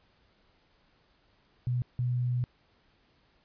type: tone bursts at uneven times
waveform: sine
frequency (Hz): 123.47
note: B2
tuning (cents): 0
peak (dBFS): -26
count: 2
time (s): 1.67-1.82 / 1.99-2.44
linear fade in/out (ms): 0
effects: pink hiss -67 dBFS RMS until 3.44 s + resampled to 11025 Hz